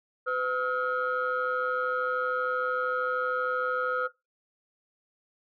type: tone cluster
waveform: sine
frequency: 506 / 1286 / 1419 Hz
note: B4 / E6 / F6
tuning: +42 / -43 / +27 cents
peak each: -30 dBFS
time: 0.26-4.08 s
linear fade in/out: 20 ms
effects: noise-tail reverb RT60 0.2 s tail -17 dB re dry + tanh soft clip ceiling -19 dBFS